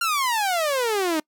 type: exponential sweep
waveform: sawtooth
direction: down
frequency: 1411 to 300.9 Hz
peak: -17 dBFS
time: 0.01-1.2 s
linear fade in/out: 5 ms
effects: noise-tail reverb RT60 0.1 s tail -26 dB re dry